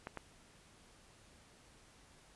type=clicks; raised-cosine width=0.5 ms; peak=-27 dBFS; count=2; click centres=0.071 / 0.173 s; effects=pink hiss -63 dBFS RMS until 2.35 s + resampled to 24000 Hz